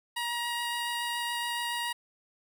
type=tone with vibrato; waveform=15% pulse; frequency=950 Hz; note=A#5; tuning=33 cents sharp; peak=-24 dBFS; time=0.16-1.93 s; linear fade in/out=10 ms; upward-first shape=triangle; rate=7.1 Hz; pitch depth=9 cents each way; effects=none